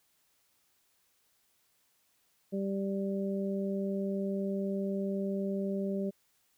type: harmonic tone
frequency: 196 Hz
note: G3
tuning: in tune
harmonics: 1 / 2 / 3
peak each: -32 / -36 / -39 dBFS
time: 2.52-6.11 s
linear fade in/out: 20 ms
effects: white hiss -72 dBFS RMS until 6.57 s